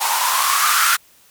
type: noise with band-pass filter sweep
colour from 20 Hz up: violet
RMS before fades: -17 dBFS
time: 0-0.97 s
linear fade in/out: 20 ms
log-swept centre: 870 to 1400 Hz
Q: 7.9
effects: white hiss -52 dBFS RMS until 1.3 s